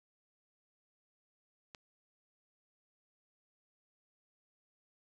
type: click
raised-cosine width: 0.2 ms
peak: -30 dBFS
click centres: 1.748 s
effects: none